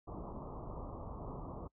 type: low-pass noise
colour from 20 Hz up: pink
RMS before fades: -45 dBFS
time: 0.07-1.68 s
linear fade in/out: 10 ms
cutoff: 1200 Hz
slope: 96 dB/octave
effects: noise-tail reverb RT60 0.1 s tail -24 dB re dry

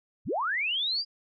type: linear sweep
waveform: sine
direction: up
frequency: 43.65 to 4904 Hz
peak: -26 dBFS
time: 0.25-1.05 s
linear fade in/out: 50 ms
effects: none

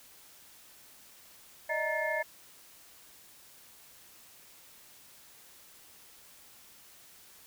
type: tone cluster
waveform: sine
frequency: 599 / 632 / 931 / 1745 / 2133 Hz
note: D5 / D#5 / A#5 / A6 / C7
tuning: +34 / +27 / -2 / -15 / +33 cents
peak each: -37 / -34 / -38 / -34 / -37 dBFS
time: 1.69-2.23 s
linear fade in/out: 10 ms
effects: white hiss -56 dBFS RMS until 7.46 s

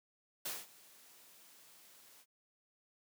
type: noise with ADSR envelope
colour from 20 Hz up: white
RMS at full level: -39 dBFS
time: 0.45-2.26 s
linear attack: 8 ms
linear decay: 200 ms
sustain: -22 dB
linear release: 55 ms
effects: high-pass 150 Hz 12 dB/octave

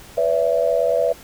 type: tone cluster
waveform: sine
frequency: 494.9 / 572 / 663 Hz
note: B4 / D5 / E5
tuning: +4 / -46 / +10 cents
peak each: -20 dBFS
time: 0.17-1.13 s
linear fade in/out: 10 ms
effects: pink hiss -43 dBFS RMS until 1.23 s

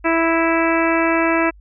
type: harmonic tone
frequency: 329.6 Hz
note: E4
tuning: in tune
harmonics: 1 / 2 / 3 / 4 / 5 / 6 / 7 / 8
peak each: -18 / -21 / -23 / -24 / -25 / -26 / -26 / -27 dBFS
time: 0.04-1.51 s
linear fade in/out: 20 ms
effects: added 50 Hz sine -42 dBFS peak until 1.6 s

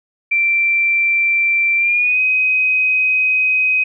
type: tone with pitch glide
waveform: sine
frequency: 2350 to 2519 Hz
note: D7 to D#7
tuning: +1 to +21 cents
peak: -12 dBFS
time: 0.31-3.84 s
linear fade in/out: 10 ms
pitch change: +120 cents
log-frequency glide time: 1.77-2.2 s
effects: none

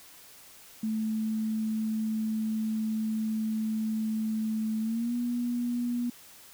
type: tone with pitch glide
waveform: sine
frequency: 218.8 to 241.4 Hz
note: A3 to B3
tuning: -9 to -39 cents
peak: -27 dBFS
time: 0.83-6.1 s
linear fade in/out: 5 ms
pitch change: +170 cents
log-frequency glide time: 4.81-5.14 s
effects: white hiss -52 dBFS RMS until 6.53 s

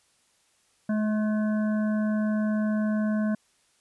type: harmonic tone with a mistuned harmonic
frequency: 213.6 Hz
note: G#3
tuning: 49 cents sharp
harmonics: 1 / 3 / 5 / 7 / 8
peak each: -23 / -34 / -43 / -40 / -48 dBFS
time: 0.89-3.35 s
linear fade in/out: 5 ms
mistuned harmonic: 7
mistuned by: +22 cents
effects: white hiss -66 dBFS RMS until 3.8 s + resampled to 24000 Hz

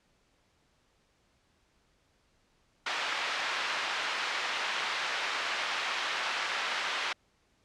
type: band-pass noise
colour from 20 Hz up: pink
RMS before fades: -33 dBFS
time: 2.86-7.13 s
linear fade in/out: 5 ms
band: 1100 to 3600 Hz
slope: 12 dB/octave
effects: pink hiss -70 dBFS RMS until 7.64 s + low-pass 7000 Hz 12 dB/octave

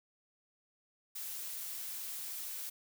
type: noise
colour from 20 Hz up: blue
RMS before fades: -42 dBFS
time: 1.15-2.7 s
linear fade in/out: 10 ms
effects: none

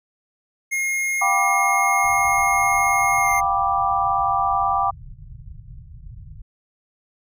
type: tone with pitch glide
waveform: square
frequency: 2143 to 2112 Hz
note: C7 to C7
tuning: +41 to +16 cents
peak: -21 dBFS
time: 0.71-3.41 s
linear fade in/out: 20 ms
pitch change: -25 cents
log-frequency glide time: 3.2-3.29 s
type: chord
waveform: sine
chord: G dominant seventh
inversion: third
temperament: just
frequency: 705.6 / 784 / 980 / 1176 Hz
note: F5 / G5 / B5 / D6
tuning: +18 / 0 / -14 / +2 cents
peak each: -26 / -21 / -26 / -21 dBFS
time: 1.21-4.91 s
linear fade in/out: 10 ms
type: low-pass noise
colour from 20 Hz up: pink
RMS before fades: -39 dBFS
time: 2.04-6.42 s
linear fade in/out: 5 ms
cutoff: 150 Hz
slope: 48 dB/octave
effects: none

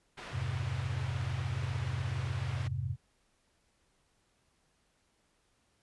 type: low-pass noise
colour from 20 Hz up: white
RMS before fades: -46 dBFS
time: 0.17-2.68 s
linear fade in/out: 10 ms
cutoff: 2300 Hz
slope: 12 dB/octave
type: chord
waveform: sine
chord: F minor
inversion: none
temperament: equal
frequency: 87.31 / 103.83 / 130.81 Hz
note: F2 / Ab2 / C3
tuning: 0 / 0 / 0 cents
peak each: -38 / -37 / -35 dBFS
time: 0.31-2.97 s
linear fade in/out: 50 ms
effects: pink hiss -73 dBFS RMS until 5.82 s + resampled to 24000 Hz

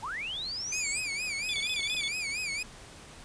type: linear sweep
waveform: sine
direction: up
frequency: 784 to 8400 Hz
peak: -33 dBFS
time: 0.02-1.01 s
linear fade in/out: 20 ms
type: tone with vibrato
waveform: sawtooth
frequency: 2360 Hz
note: D7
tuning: 8 cents sharp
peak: -28 dBFS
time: 0.72-2.63 s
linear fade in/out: 5 ms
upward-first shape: sine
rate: 4.3 Hz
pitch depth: 130 cents each way
type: tone bursts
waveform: sine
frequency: 3464 Hz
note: A7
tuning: 28 cents flat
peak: -31 dBFS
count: 9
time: 1.49-2.079 s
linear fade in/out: 0 ms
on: 45 ms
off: 23 ms
type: clicks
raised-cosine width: 1 ms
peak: -34 dBFS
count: 3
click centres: 1.583 / 1.794 / 1.949 s
effects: pink hiss -49 dBFS RMS until 3.24 s + resampled to 22050 Hz

